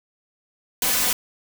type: noise with comb filter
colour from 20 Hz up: white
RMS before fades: -21 dBFS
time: 0.82-1.13 s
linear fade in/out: 2 ms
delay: 4 ms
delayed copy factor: +0.85
effects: none